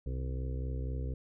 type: harmonic tone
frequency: 64.1 Hz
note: C2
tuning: 35 cents flat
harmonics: 1 / 2 / 4 / 5 / 6 / 7 / 8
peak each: -34 / -39 / -47 / -52 / -52 / -49 / -52 dBFS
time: 0.06-1.14 s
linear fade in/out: 5 ms
effects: none